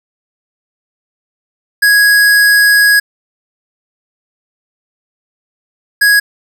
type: tone pair in turn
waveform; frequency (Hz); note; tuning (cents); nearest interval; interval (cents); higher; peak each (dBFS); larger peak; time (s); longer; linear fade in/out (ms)
square; 1661.2 / 1661.2; G#6 / G#6; 0 / 0; unison; 0; neither; -6; neither; 1.82-3 / 6.01-6.2; first; 10
effects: none